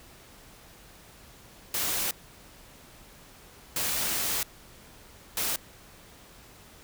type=noise bursts at uneven times; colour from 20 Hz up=white; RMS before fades=-29 dBFS; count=3; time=1.74-2.11 / 3.76-4.43 / 5.37-5.56 s; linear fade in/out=2 ms; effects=pink hiss -52 dBFS RMS until 6.83 s